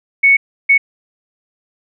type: tone bursts at uneven times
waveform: sine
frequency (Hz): 2217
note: C#7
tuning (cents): 0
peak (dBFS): -6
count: 2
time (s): 0.23-0.37 / 0.69-0.78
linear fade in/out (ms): 10
effects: none